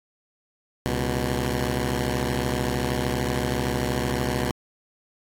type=tone pair together; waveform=10% pulse; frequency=68 / 122.85 Hz; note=C#2 / B2; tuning=-33 / -9 cents; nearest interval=minor seventh; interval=1024 cents; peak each=-18 dBFS; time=0.86-4.51 s; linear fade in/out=0 ms; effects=AAC 48 kbps